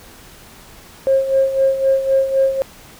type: tone with tremolo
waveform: sine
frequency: 537 Hz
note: C5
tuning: 45 cents sharp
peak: -9 dBFS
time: 1.07-2.62 s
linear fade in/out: 0 ms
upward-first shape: sine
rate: 3.9 Hz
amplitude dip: 70%
effects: tanh soft clip ceiling -5 dBFS + pink hiss -42 dBFS RMS until 2.99 s